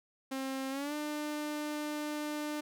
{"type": "tone with pitch glide", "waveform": "sawtooth", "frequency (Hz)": [266.6, 299.2], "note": ["C4", "D4"], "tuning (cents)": [33, 32], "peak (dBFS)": -31, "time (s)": [0.31, 2.61], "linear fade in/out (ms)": 10, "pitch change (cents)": 199, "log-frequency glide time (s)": [0.7, 0.94], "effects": []}